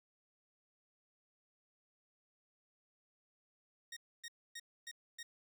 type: tone bursts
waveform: 15% pulse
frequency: 1864.7 Hz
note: A#6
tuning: in tune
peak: -39 dBFS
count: 5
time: 3.92-5.23 s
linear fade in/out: 5 ms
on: 46 ms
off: 270 ms
effects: none